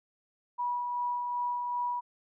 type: tone with tremolo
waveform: sine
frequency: 973 Hz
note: B5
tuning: 26 cents flat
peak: -28 dBFS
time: 0.58-2.01 s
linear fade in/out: 20 ms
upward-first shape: sine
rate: 2.6 Hz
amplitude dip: 30%
effects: none